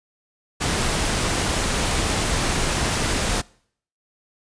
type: noise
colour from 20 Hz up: pink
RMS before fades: -22 dBFS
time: 0.6-3.42 s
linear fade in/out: 20 ms
effects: noise-tail reverb RT60 0.6 s tail -24 dB re dry + resampled to 22050 Hz